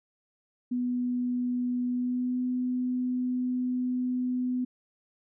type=tone with pitch glide; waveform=sine; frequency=246.9 to 250.9 Hz; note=B3 to B3; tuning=0 to +28 cents; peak=-26 dBFS; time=0.71-4.65 s; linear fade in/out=10 ms; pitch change=+28 cents; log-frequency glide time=1.9-2.41 s; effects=none